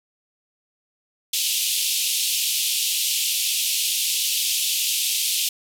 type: band-pass noise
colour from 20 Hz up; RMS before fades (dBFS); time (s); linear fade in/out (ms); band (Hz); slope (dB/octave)
pink; -23; 1.33-5.49; 5; 2700 to 15000; 48
effects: none